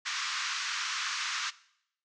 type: band-pass noise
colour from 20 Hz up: pink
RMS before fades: -34 dBFS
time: 0.05-1.51 s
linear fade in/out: 20 ms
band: 1100 to 6700 Hz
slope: 48 dB/octave
effects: noise-tail reverb RT60 0.7 s tail -19 dB re dry